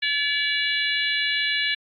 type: harmonic tone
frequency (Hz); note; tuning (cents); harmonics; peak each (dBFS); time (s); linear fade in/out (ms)
573; D5; -43; 3 / 4 / 5 / 6 / 7; -26 / -27 / -28 / -29 / -29; 0.02-1.75; 10
effects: AAC 64 kbps